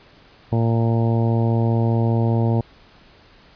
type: harmonic tone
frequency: 115 Hz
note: A#2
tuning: 23 cents flat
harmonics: 1 / 2 / 3 / 4 / 5 / 6 / 7 / 8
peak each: -17 / -23 / -27 / -29 / -31 / -33 / -34 / -35 dBFS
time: 0.52-2.61 s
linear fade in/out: 5 ms
effects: pink hiss -50 dBFS RMS until 3.55 s + resampled to 11025 Hz

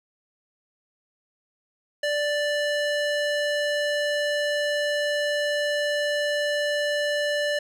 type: tone with band-pass filter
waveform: square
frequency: 587.3 Hz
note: D5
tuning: in tune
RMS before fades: -25 dBFS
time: 2.03-7.59 s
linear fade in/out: 5 ms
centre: 2000 Hz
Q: 0.55
effects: none

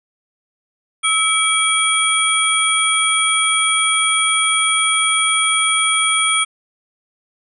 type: tone cluster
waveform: sine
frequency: 1296 / 2292 / 3298 / 9060 Hz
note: E6 / D7 / G#7 / C#9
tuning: -30 / -43 / -13 / +37 cents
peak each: -19 dBFS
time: 1.03-6.45 s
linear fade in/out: 20 ms
effects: none

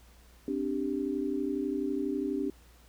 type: chord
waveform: sine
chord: C suspended second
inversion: none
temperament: equal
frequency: 261.6 / 293.7 / 392 Hz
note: C4 / D4 / G4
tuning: 0 / 0 / 0 cents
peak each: -34 / -32 / -34 dBFS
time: 0.48-2.5 s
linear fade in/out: 2 ms
effects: added 59 Hz sine -56 dBFS peak until 2.88 s + pink hiss -61 dBFS RMS until 2.88 s

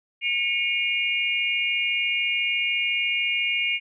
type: tone cluster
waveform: sine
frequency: 2191 / 2425 / 2825 Hz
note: C#7 / D#7 / F7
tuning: -21 / -45 / +19 cents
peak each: -26 dBFS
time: 0.21-3.8 s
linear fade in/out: 50 ms
effects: none

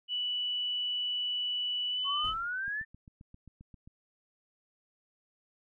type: tone with pitch glide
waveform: sine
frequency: 2960 to 3026 Hz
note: F#7 to F#7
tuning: 0 to +38 cents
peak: -30 dBFS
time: 0.08-2.34 s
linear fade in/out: 50 ms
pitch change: +38 cents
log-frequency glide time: 1.89-2.08 s
type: exponential sweep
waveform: sine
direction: up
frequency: 1086 to 1807 Hz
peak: -32 dBFS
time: 2.04-2.85 s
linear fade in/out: 50 ms
type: noise with exponential decay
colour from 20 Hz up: brown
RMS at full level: -41 dBFS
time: 2.24-2.69 s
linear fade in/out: 5 ms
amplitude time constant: 97 ms
type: click train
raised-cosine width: 5 ms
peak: -39 dBFS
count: 10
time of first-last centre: 2.68-3.875 s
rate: 7.53 Hz
effects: none

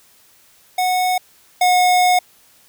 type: tone pair in turn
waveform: square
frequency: 734 / 726 Hz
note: F#5 / F#5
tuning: -14 / -33 cents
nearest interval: unison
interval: 19 cents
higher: first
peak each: -16 / -12 dBFS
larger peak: second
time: 0.78-1.18 / 1.61-2.19 s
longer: second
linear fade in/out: 5 ms
effects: white hiss -52 dBFS RMS until 2.68 s

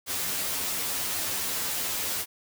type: noise with comb filter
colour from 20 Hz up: white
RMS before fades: -30 dBFS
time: 0.06-2.26 s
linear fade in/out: 50 ms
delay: 11 ms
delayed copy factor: +0.8
effects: none

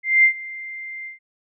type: tone with ADSR envelope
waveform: sine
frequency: 2093 Hz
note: C7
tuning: in tune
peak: -9 dBFS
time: 0.03-1.19 s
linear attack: 210 ms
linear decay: 88 ms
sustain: -21 dB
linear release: 130 ms
effects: none

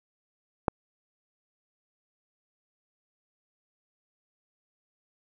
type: click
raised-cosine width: 1 ms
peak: -8 dBFS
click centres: 0.682 s
effects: none

